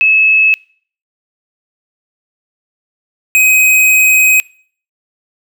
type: tone pair in turn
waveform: sine / square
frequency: 2592 / 2523 Hz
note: E7 / D#7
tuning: -30 / +23 cents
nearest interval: unison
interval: 47 cents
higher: first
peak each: -6 dBFS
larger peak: neither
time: 0.01-0.54 / 3.35-4.4 s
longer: second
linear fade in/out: 0 ms
effects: noise-tail reverb RT60 0.5 s tail -24 dB re dry